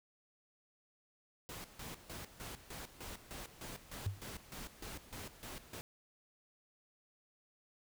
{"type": "noise with tremolo", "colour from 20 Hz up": "pink", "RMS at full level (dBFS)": -47, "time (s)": [1.49, 5.81], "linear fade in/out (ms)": 0, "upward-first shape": "square", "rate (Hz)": 3.3, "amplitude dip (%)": 75}
{"type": "tone with exponential decay", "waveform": "sine", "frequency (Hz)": 98.7, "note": "G2", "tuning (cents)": 12, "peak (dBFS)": -30, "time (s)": [4.06, 4.24], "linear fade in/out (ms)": 5, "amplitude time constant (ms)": 38}
{"effects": []}